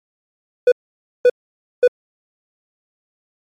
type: tone bursts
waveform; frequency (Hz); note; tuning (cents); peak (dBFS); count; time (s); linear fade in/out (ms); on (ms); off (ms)
triangle; 493.9; B4; 0; -5; 3; 0.67-1.877; 5; 49; 530
effects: MP3 64 kbps